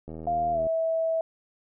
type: click train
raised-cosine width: 2 ms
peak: -26 dBFS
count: 48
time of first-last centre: 0.08-0.668 s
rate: 79.9 Hz
type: tone with pitch glide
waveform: sine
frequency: 698.5 to 651.7 Hz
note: F5 to E5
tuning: 0 to -20 cents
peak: -23 dBFS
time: 0.27-1.21 s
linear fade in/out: 2 ms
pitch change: -120 cents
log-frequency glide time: 0.52-0.6 s
effects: none